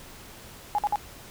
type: tone bursts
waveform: sine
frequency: 830.6 Hz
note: G#5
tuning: in tune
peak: -21 dBFS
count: 3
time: 0.75-0.958 s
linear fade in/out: 0 ms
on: 34 ms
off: 53 ms
effects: pink hiss -46 dBFS RMS until 1.3 s